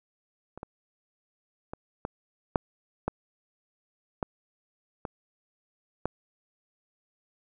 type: clicks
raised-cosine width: 1 ms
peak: -27 / -23 / -22 / -17 / -8 / -13 / -14 / -19 / -13 dBFS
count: 9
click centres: 0.576 / 0.631 / 1.735 / 2.051 / 2.558 / 3.08 / 4.228 / 5.052 / 6.056 s
effects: none